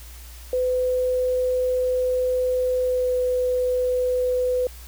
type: tone with pitch glide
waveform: sine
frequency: 505 to 501.2 Hz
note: B4 to B4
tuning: +39 to +25 cents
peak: -19 dBFS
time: 0.53-4.67 s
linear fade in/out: 2 ms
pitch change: -14 cents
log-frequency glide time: 2.82-3.12 s
effects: added 60 Hz sine -39 dBFS peak until 4.87 s + white hiss -46 dBFS RMS until 4.87 s